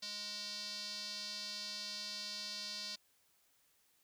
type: tone with band-pass filter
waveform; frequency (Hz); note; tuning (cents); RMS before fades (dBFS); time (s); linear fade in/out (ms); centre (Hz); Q
square; 207.8; G#3; +1; -44; 0.02-2.96; 10; 4600; 4.8
effects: white hiss -73 dBFS RMS until 4.03 s